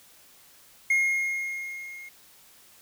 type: tone with level ramp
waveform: triangle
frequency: 2145 Hz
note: C7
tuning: 42 cents sharp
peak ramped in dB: -17 to -39 dBFS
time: 0.9-2.09 s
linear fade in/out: 5 ms
effects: white hiss -55 dBFS RMS until 2.81 s